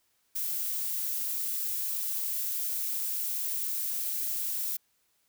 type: noise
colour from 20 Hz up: violet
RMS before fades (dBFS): -32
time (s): 0.35-4.77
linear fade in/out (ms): 10
effects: white hiss -72 dBFS RMS until 5.28 s